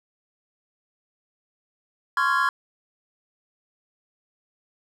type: chord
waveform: triangle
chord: Db major seventh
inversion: third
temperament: just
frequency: 1039.4 / 1108.7 / 1385.9 / 1663.1 Hz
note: C6 / Db6 / F6 / Ab6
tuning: -12 / 0 / -14 / +2 cents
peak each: -23 dBFS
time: 2.17-2.49 s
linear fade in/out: 2 ms
effects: none